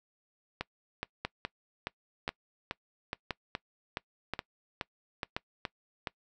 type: two click trains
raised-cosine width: 0.3 ms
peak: -16 / -17 dBFS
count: 5 / 14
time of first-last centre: 1.25-5.365 / 0.61-6.072 s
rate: 0.972 / 2.38 Hz
effects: noise-tail reverb RT60 0.1 s tail -23 dB re dry